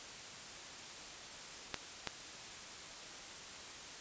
clicks, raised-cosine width 0.2 ms, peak -18 dBFS, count 2, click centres 1.743 / 2.073 s, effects white hiss -49 dBFS RMS until 4 s + resampled to 16000 Hz

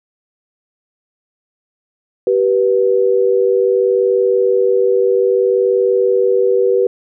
sine tone pair together, 386.8 / 487.4 Hz, G4 / B4, -23 / -23 cents, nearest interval major third, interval 400 cents, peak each -13 dBFS, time 2.27-6.87 s, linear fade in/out 2 ms, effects none

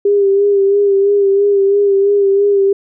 sine tone with vibrato, 399.5 Hz, G4, 33 cents sharp, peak -8 dBFS, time 0.05-2.73 s, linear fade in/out 5 ms, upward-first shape sine, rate 3 Hz, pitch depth 36 cents each way, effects none

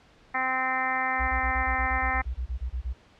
harmonic tone, 259.5 Hz, C4, 14 cents flat, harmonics 1 / 2 / 3 / 4 / 5 / 6 / 7 / 8 / 9, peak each -40 / -42 / -30 / -33 / -33 / -40 / -30 / -31 / -41 dBFS, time 0.34-2.22 s, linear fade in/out 10 ms
sine tone bursts, 62 Hz, B1, 7 cents sharp, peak -27 dBFS, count 15, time 1.19-2.936 s, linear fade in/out 20 ms, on 94 ms, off 24 ms
effects pink hiss -57 dBFS RMS until 3.19 s + low-pass 4000 Hz 12 dB/octave

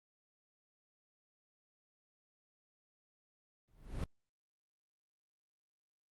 brown noise with exponential growth, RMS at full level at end -33 dBFS, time 3.68-4.04 s, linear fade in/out 1 ms, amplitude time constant 78 ms, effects Opus 32 kbps

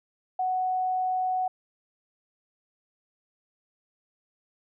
sine tone, 742 Hz, F#5, 5 cents sharp, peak -24 dBFS, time 0.39-1.48 s, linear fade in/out 5 ms, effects none

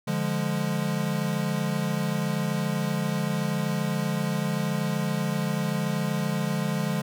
square chord, D diminished, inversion none, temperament equal, 146.83 / 174.61 / 207.7 Hz, D3 / F3 / Ab3, 0 / 0 / 0 cents, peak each -30 dBFS, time 0.07-7.02 s, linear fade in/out 10 ms, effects none

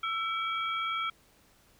sine tone cluster, 1331 / 2294 / 3271 Hz, E6 / D7 / G#7, +16 / -41 / -27 cents, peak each -31 / -36 / -38 dBFS, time 0.03-1.1 s, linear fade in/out 5 ms, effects pink hiss -63 dBFS RMS until 1.79 s

